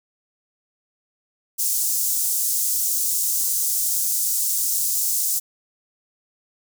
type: high-pass noise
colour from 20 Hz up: pink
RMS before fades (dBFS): -22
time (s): 1.58-5.4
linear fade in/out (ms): 20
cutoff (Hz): 6600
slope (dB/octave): 24
effects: none